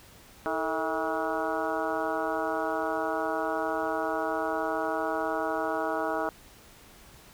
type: harmonic tone with a mistuned harmonic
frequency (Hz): 160.6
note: E3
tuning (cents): -45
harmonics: 2 / 3 / 4 / 5 / 6 / 7 / 8 / 9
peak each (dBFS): -35 / -35 / -32 / -35 / -37 / -38 / -37 / -37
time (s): 0.46-6.29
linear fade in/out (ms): 0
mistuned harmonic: 3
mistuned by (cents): -130
effects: pink hiss -53 dBFS RMS until 7.33 s